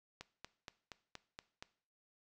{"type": "click train", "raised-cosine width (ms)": 0.2, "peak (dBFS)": -29, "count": 7, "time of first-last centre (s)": [0.21, 1.625], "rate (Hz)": 4.24, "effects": ["noise-tail reverb RT60 0.5 s tail -18 dB re dry"]}